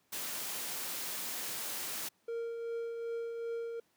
white noise, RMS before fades -39 dBFS, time 0.12-2.09 s, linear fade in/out 10 ms
triangle tone with tremolo, 463.7 Hz, A#4, 9 cents flat, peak -32 dBFS, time 2.28-3.8 s, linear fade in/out 5 ms, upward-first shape triangle, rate 2.6 Hz, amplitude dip 40%
effects pink hiss -73 dBFS RMS until 3.96 s + high-pass 150 Hz 12 dB/octave

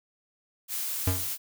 blue noise, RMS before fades -32 dBFS, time 0.68-1.38 s, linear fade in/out 50 ms
square tone with exponential decay, 92.5 Hz, F#2, in tune, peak -21 dBFS, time 1.07-1.32 s, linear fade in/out 5 ms, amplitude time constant 54 ms
effects none

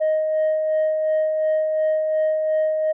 sine tone with tremolo, 624 Hz, D#5, 5 cents sharp, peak -14 dBFS, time 0-2.93 s, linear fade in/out 20 ms, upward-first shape sine, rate 2.8 Hz, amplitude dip 40%, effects tanh soft clip ceiling -15 dBFS

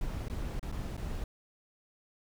brown noise with dropouts, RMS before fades -36 dBFS, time 0.01-1.24 s, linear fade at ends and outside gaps 2 ms, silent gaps 0.284-0.298 / 0.595-0.628 / 0.717-0.724 / 0.968-0.976 s, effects none

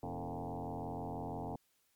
sine tone with frequency modulation, 277.2 Hz, C#4, in tune, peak -38 dBFS, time 0.03-1.56 s, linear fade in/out 2 ms, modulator 86.1 Hz, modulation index 6.9, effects white hiss -75 dBFS RMS until 1.95 s + MP3 96 kbps

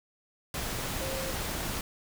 sine tone in noise, 532 Hz, C5, 29 cents sharp, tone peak -36 dBFS, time 1.01-1.31 s, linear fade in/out 2 ms, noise pink, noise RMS -34 dBFS, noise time 0.54-1.81 s, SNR -5 dB, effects none

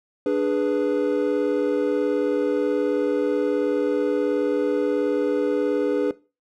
triangle chord, G# diminished, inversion second, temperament equal, 293.7 / 415.3 / 493.9 Hz, D4 / G#4 / B4, 0 / 0 / 0 cents, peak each -21 dBFS, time 0.26-6.11 s, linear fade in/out 2 ms, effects noise-tail reverb RT60 0.3 s tail -19 dB re dry + tanh soft clip ceiling -10 dBFS

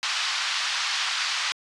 white band-pass noise, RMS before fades -27 dBFS, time 0.03-1.52 s, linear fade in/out 0 ms, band 970 to 5100 Hz, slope 24 dB/octave, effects resampled to 24000 Hz

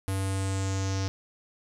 square tone with low-pass filter sweep, 96.4 Hz, G2, 28 cents flat, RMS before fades -29 dBFS, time 0.08-1.08 s, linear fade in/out 0 ms, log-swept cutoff 11000 to 5500 Hz, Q 4.2, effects 10-bit

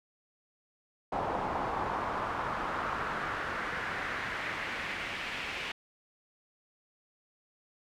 brown noise with band-pass filter sweep, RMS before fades -35 dBFS, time 1.12-5.72 s, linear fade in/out 5 ms, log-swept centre 850 to 2600 Hz, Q 2.1, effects none

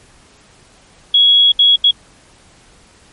sine tone bursts at uneven times, 3335 Hz, G#7, 7 cents sharp, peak -6 dBFS, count 3, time 1.14-1.52 / 1.59-1.76 / 1.84-1.91 s, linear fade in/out 5 ms, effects pink hiss -47 dBFS RMS until 3.12 s + MP3 48 kbps

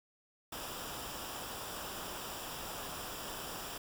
pink noise with comb filter, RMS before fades -43 dBFS, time 0.52-3.78 s, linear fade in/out 5 ms, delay 0.47 ms, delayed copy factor -0.6, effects none

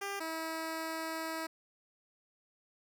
10% pulse tone pair in turn, 398.7 / 322.8 Hz, G4 / E4, +29 / -36 cents, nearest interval major third, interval 365 cents, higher first, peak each -28 dBFS, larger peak neither, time 0.01-0.2 / 0.2-1.47 s, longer second, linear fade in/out 10 ms, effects none

